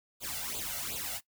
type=noise with flanger; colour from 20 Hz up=white; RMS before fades=-37 dBFS; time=0.2-1.21 s; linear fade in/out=50 ms; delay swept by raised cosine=0.26 to 1.46 ms; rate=2.7 Hz; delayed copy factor=+0.9; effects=noise-tail reverb RT60 0.1 s tail -19 dB re dry